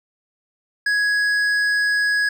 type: tone with hard clipping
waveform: triangle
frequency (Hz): 1668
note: G#6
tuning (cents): +7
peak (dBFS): -18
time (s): 0.86-2.29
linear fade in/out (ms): 5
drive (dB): 11
effects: none